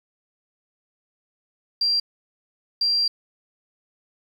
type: tone bursts at uneven times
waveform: sine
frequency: 4739 Hz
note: D8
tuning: 15 cents sharp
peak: -18 dBFS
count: 2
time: 1.81-2 / 2.81-3.08 s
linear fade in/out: 5 ms
effects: 8-bit